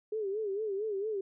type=tone with vibrato; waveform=sine; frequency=412.5 Hz; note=G#4; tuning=12 cents flat; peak=-31 dBFS; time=0.12-1.21 s; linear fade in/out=5 ms; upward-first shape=sine; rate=4.4 Hz; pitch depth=120 cents each way; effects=none